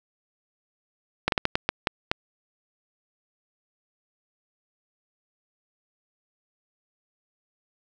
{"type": "slowing click train", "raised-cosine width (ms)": 0.3, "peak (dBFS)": -5, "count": 8, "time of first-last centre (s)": [1.28, 2.115], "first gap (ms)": 42, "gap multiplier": 1.34, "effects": []}